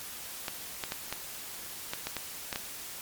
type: clicks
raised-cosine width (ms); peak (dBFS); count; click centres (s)
0.2; -15; 9; 0.482 / 0.838 / 0.921 / 1.126 / 1.935 / 2.07 / 2.167 / 2.528 / 2.559
effects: white hiss -42 dBFS RMS until 3.01 s + MP3 96 kbps